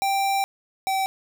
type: tone pair in turn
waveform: square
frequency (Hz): 785 / 770.6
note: G5 / G5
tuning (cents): +2 / -30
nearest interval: unison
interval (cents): 32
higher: first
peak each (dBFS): -21 / -22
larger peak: first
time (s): 0.02-0.44 / 0.87-1.06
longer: first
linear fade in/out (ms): 0
effects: none